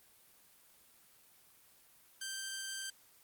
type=tone; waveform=10% pulse; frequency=1568 Hz; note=G6; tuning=in tune; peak=-31 dBFS; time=2.21-2.9 s; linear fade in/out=5 ms; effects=white hiss -64 dBFS RMS until 3.23 s + Opus 24 kbps